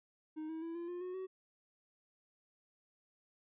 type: tone with pitch steps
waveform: triangle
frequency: 311.1 / 321.1 / 331.5 / 342.2 / 353.3 / 364.7 / 376.4 Hz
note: D#4 / E4 / E4 / F4 / F4 / F#4 / F#4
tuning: 0 / -45 / +10 / -35 / +20 / -25 / +30 cents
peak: -38 dBFS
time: 0.36-1.27 s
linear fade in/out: 20 ms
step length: 130 ms
effects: resampled to 8000 Hz